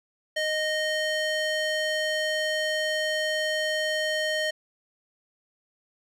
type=tone with band-pass filter; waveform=square; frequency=619 Hz; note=D#5; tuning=9 cents flat; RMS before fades=-27 dBFS; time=0.36-4.51 s; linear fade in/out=10 ms; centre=2500 Hz; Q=0.77; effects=none